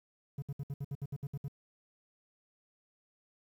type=tone bursts; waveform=triangle; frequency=140 Hz; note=C#3; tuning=18 cents sharp; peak=-33 dBFS; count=11; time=0.38-1.482 s; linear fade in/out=5 ms; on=42 ms; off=64 ms; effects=11-bit